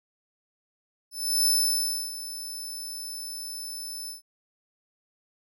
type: tone with ADSR envelope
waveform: 20% pulse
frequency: 5274 Hz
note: E8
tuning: in tune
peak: -14 dBFS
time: 1.11-4.22 s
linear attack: 350 ms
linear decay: 650 ms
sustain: -15 dB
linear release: 130 ms
effects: none